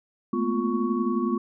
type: tone cluster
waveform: sine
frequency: 216.2 / 228.1 / 247 / 350.2 / 1115 Hz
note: A3 / A#3 / B3 / F4 / C#6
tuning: -30 / -37 / 0 / +5 / +10 cents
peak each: -29 / -30 / -27 / -28 / -32 dBFS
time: 0.33-1.38 s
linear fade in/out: 5 ms
effects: none